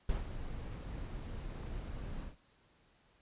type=noise with ADSR envelope; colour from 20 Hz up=brown; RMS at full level=-33 dBFS; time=0.09-2.36 s; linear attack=3 ms; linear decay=140 ms; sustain=-9 dB; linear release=120 ms; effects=pink hiss -69 dBFS RMS until 3.21 s + resampled to 8000 Hz